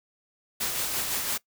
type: noise with tremolo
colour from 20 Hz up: white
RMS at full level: -28 dBFS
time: 0.6-1.38 s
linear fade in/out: 10 ms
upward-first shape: sine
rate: 5.9 Hz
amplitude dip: 35%
effects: noise-tail reverb RT60 0.1 s tail -21 dB re dry